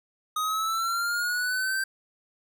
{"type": "linear sweep", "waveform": "square", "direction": "up", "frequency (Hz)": [1244.5, 1568], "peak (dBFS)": -26, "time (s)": [0.36, 1.84], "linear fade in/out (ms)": 5, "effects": []}